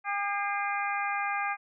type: harmonic tone with a mistuned harmonic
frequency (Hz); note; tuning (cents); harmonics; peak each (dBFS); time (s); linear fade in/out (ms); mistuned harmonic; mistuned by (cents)
403; G4; +48; 2 / 3 / 4 / 5 / 6; -32 / -34 / -35 / -36 / -37; 0.04-1.57; 50; 5; +56
effects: none